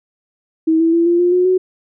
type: tone with pitch steps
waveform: sine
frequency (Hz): 321.2 / 328.9 / 336.8 / 344.9 / 353.1 / 361.6 / 370.2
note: E4 / E4 / E4 / F4 / F4 / F#4 / F#4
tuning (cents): -45 / -4 / +37 / -22 / +19 / -40 / +1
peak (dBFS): -10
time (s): 0.67-1.58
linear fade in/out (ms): 10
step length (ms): 130
effects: none